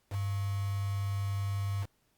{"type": "tone with quantisation", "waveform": "sine", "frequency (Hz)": 99.4, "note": "G2", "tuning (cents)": 25, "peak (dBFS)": -30, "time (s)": [0.1, 1.87], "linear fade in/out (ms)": 50, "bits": 7, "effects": ["pink hiss -73 dBFS RMS until 2.17 s", "Opus 48 kbps"]}